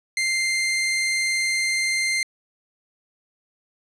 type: tone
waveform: sawtooth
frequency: 2093 Hz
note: C7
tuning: in tune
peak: -17 dBFS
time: 0.17-2.23 s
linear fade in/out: 2 ms
effects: resampled to 24000 Hz